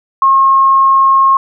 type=tone; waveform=sine; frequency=1079 Hz; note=C#6; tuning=47 cents flat; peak=-5 dBFS; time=0.22-1.37 s; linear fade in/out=2 ms; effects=none